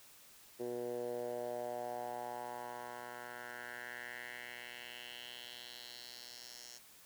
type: tone with band-pass filter sweep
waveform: 10% pulse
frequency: 121.3 Hz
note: B2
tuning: 31 cents flat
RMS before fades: -45 dBFS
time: 0.59-6.79 s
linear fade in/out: 20 ms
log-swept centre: 400 to 6000 Hz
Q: 3.2
effects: white hiss -60 dBFS RMS until 7.05 s